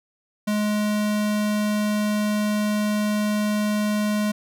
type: tone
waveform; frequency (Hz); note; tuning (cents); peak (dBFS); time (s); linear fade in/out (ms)
square; 210; G#3; +19; -21; 0.47-4.32; 10
effects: none